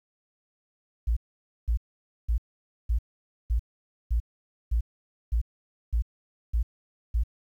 sine tone bursts, 57 Hz, A#1, 38 cents flat, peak -21 dBFS, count 11, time 1.07-7.237 s, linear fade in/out 10 ms, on 97 ms, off 510 ms, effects 10-bit

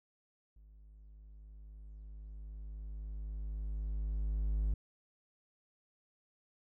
triangle tone with level ramp, 51.91 Hz, G#1, in tune, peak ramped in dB -54 to -27 dBFS, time 0.56-4.74 s, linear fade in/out 5 ms, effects none

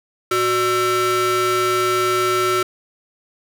45% pulse ring-modulated tone, 482.4 Hz, B4, 41 cents flat, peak -13 dBFS, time 0.31-2.63 s, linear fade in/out 5 ms, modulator 851 Hz, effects none

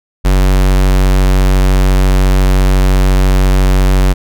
square tone, 47.09 Hz, F#1, 31 cents sharp, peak -7 dBFS, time 0.24-4.14 s, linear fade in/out 20 ms, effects none

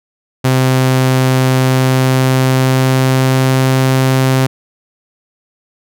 sawtooth tone with pitch glide, 130 to 131.51 Hz, C3 to C3, -11 to +9 cents, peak -5 dBFS, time 0.44-4.47 s, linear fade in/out 10 ms, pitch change +20 cents, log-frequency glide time 1.61-3.98 s, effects none

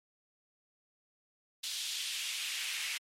pink noise with high-pass filter sweep, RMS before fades -37 dBFS, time 1.63-2.98 s, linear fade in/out 10 ms, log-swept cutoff 3700 to 2300 Hz, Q 2.2, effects low-pass 11000 Hz 12 dB/octave + MP3 64 kbps

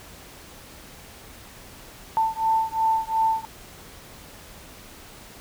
sine beating tone pair, 889 / 891.8 Hz, A5 / A5, +18 / +23 cents, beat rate 2.8 Hz, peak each -23 dBFS, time 2.17-3.45 s, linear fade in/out 0 ms, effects pink hiss -45 dBFS RMS until 5.4 s

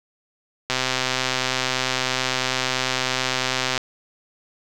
click train, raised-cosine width 0.2 ms, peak -4 dBFS, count 398, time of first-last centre 0.7-3.778 s, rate 129 Hz, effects none

